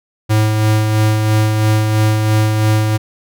square tone with tremolo, 108 Hz, A2, 32 cents flat, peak -10 dBFS, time 0.29-2.98 s, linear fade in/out 20 ms, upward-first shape sine, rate 3 Hz, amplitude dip 35%, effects none

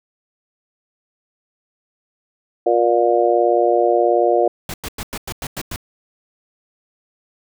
harmonic tone, 118.5 Hz, A#2, 29 cents sharp, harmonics 3 / 4 / 5 / 6, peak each -18 / -18 / -18 / -18 dBFS, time 2.66-4.48 s, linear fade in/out 5 ms
pink noise bursts, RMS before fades -27 dBFS, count 8, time 4.69-5.761 s, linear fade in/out 2 ms, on 49 ms, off 97 ms
effects none

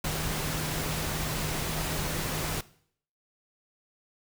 sine tone in noise, 155.56 Hz, D#3, in tune, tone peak -36 dBFS, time 0.04-2.61 s, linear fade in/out 5 ms, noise pink, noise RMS -32 dBFS, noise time 0.04-2.61 s, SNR -7 dB, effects noise-tail reverb RT60 0.6 s tail -19 dB re dry

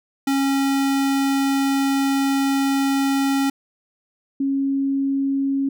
square / sine tone pair in turn, 274 / 274 Hz, C#4 / C#4, -20 / -20 cents, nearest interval unison, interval 0 cents, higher neither, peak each -18 dBFS, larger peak neither, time 0.27-3.5 / 4.4-5.69 s, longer first, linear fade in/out 5 ms, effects none

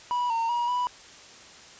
triangle tone with pitch steps, 977 / 915 / 957 / 985 Hz, B5 / A#5 / A#5 / B5, -19 / -32 / +45 / -5 cents, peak -22 dBFS, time 0.11-0.87 s, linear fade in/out 0 ms, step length 190 ms, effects white hiss -48 dBFS RMS until 1.79 s + resampled to 16000 Hz

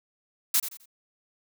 blue noise with echo, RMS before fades -22 dBFS, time 0.54-0.6 s, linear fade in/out 5 ms, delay 86 ms, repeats 3, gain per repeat -11 dB, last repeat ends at 0.858 s, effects none

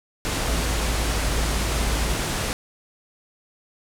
pink low-pass noise, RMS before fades -26 dBFS, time 0.25-2.53 s, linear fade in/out 0 ms, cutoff 11000 Hz, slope 24 dB/octave
triangle tone, 55.2 Hz, A1, 6 cents sharp, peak -21 dBFS, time 0.48-2.15 s, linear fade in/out 0 ms
effects none

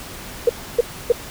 sine tone bursts, 476.7 Hz, A#4, 39 cents sharp, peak -9 dBFS, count 3, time 0.47-1.122 s, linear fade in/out 5 ms, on 24 ms, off 290 ms, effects pink hiss -35 dBFS RMS until 1.3 s

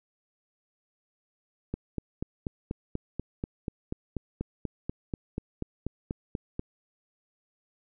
click train, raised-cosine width 3 ms, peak -18 dBFS, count 21, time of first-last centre 1.74-6.594 s, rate 4.12 Hz, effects none

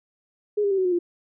sine tone with pitch steps, 416.5 / 401.8 / 387.7 / 374.1 / 360.9 / 348.2 Hz, G#4 / G4 / G4 / F#4 / F#4 / F4, +5 / +43 / -19 / +19 / -43 / -5 cents, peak -19 dBFS, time 0.57-0.99 s, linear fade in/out 10 ms, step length 70 ms, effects none

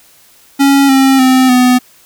square tone with pitch steps, 277.2 / 267.9 / 258.9 / 250.3 Hz, C#4 / C4 / C4 / B3, 0 / +41 / -18 / +23 cents, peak -6 dBFS, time 0.59-1.79 s, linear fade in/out 20 ms, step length 300 ms, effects white hiss -45 dBFS RMS until 2.05 s

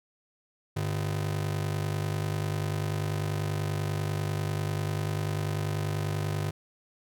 45% pulse ring-modulated tone, 126 Hz, B2, 35 cents sharp, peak -25 dBFS, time 0.76-6.51 s, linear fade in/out 10 ms, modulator 25.1 Hz, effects none

